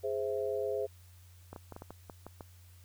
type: chord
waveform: sine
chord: Ab augmented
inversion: none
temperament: equal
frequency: 415.3 / 523.3 / 659.3 Hz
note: Ab4 / C5 / E5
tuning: 0 / 0 / 0 cents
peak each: -34 / -35 / -39 dBFS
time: 0.03-0.87 s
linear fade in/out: 20 ms
type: clicks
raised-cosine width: 1 ms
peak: -30 dBFS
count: 9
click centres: 1.53 / 1.562 / 1.723 / 1.764 / 1.821 / 1.906 / 2.098 / 2.266 / 2.408 s
effects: added 89 Hz sine -54 dBFS peak until 2.84 s + white hiss -64 dBFS RMS until 2.84 s